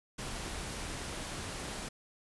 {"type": "noise", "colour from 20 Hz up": "pink", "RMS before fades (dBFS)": -40, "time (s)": [0.18, 1.89], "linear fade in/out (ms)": 10, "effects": ["resampled to 24000 Hz"]}